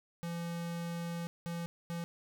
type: tone bursts at uneven times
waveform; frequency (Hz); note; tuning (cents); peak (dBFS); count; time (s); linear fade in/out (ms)
square; 170; F3; -46; -37; 3; 0.23-1.27 / 1.46-1.66 / 1.9-2.04; 0
effects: none